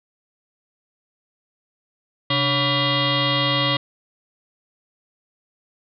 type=tone with frequency modulation; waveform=sine; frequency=1568 Hz; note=G6; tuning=in tune; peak=-17 dBFS; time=2.3-3.77 s; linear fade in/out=5 ms; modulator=425 Hz; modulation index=5.4; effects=none